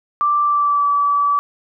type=tone with pitch glide; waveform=sine; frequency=1174.7 to 1150.5 Hz; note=D6 to D6; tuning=0 to -36 cents; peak=-13 dBFS; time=0.21-1.39 s; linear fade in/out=0 ms; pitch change=-36 cents; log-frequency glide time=0.43-0.87 s; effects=none